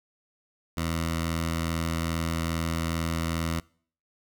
10% pulse tone with notch filter, 82.41 Hz, E2, in tune, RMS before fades -29 dBFS, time 0.77-3.6 s, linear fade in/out 5 ms, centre 410 Hz, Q 1.2, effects noise-tail reverb RT60 0.5 s tail -24 dB re dry

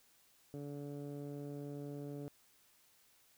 15% pulse tone with low-pass filter, 143.8 Hz, D3, 36 cents flat, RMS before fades -45 dBFS, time 0.54-2.28 s, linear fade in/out 0 ms, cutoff 490 Hz, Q 0.9, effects white hiss -69 dBFS RMS until 3.37 s

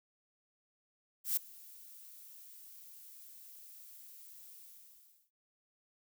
violet noise with ADSR envelope, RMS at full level -30 dBFS, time 1.24-5.31 s, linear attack 130 ms, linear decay 4 ms, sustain -24 dB, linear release 750 ms, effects none

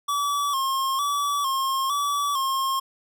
square tone with vibrato, 1108.7 Hz, C#6, in tune, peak -23 dBFS, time 0.08-2.8 s, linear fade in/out 10 ms, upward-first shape square, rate 1.1 Hz, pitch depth 59 cents each way, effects none

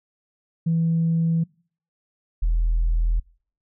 sine tone pair in turn, 164.81 / 41.07 Hz, E3 / E1, 0 / -6 cents, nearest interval 2 octaves, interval 2406 cents, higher first, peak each -17 / -16 dBFS, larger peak second, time 0.66-1.44 / 2.42-3.2 s, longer neither, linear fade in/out 10 ms, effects noise-tail reverb RT60 0.5 s tail -26 dB re dry + tanh soft clip ceiling -14 dBFS

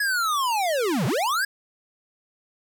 square linear two-way sweep, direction down then up, 1697 to 111.6 to 1687 Hz, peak -22 dBFS, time 0-1.45 s, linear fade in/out 5 ms, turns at 1.06 s, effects 10-bit

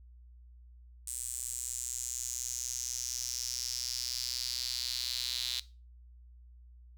sawtooth tone with high-pass filter sweep, 124.1 Hz, B2, 9 cents sharp, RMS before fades -37 dBFS, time 1.07-5.6 s, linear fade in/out 5 ms, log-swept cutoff 8400 to 3900 Hz, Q 4.7, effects noise-tail reverb RT60 0.3 s tail -18 dB re dry + added 60 Hz sine -52 dBFS peak until 6.97 s

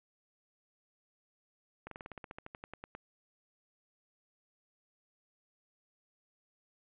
slowing click train, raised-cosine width 0.5 ms, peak -29 dBFS, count 16, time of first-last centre 1.87-2.951 s, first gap 43 ms, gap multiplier 1.07, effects resampled to 8000 Hz + 10-bit

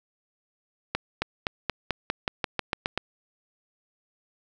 accelerating click train, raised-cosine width 0.3 ms, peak -9 dBFS, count 12, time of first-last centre 0.95-2.976 s, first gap 270 ms, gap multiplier 0.92, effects none

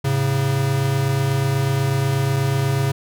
square tone pair together, 108.42 / 136.6 Hz, A2 / C#3, -25 / -25 cents, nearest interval major third, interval 400 cents, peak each -24 / -19 dBFS, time 0.04-2.92 s, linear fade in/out 10 ms, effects none

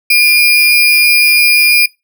sine tone with sample-and-hold, 2403 Hz, D7, 39 cents sharp, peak -5 dBFS, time 0.1-1.86 s, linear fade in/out 5 ms, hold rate 7350 Hz, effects noise-tail reverb RT60 0.2 s tail -21 dB re dry

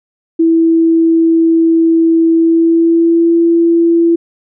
sine tone with pitch glide, 328.6 to 336.1 Hz, E4 to E4, -5 to +34 cents, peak -6 dBFS, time 0.39-4.16 s, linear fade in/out 10 ms, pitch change +39 cents, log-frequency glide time 2.33-3.35 s, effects none

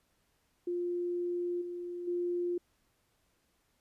sine tone with level steps, 351.3 Hz, F4, 10 cents sharp, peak -31 / -37 / -30 dBFS, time 0.67-2.58 s, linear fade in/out 5 ms, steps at 1.61 / 2.07 s, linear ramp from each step 10 ms, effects pink hiss -74 dBFS RMS until 3.8 s + resampled to 32000 Hz

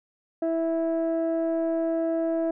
sine tone pair together, 328.2 / 657 Hz, E4 / E5, -8 / -6 cents, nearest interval octave, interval 1202 cents, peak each -24 dBFS, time 0.42-2.51 s, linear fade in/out 5 ms, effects tanh soft clip ceiling -19 dBFS

